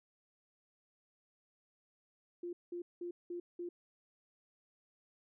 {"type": "tone bursts", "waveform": "sine", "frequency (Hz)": 349.2, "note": "F4", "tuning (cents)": 0, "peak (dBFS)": -39, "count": 5, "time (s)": [2.43, 3.69], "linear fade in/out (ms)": 5, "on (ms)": 100, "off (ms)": 190, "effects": []}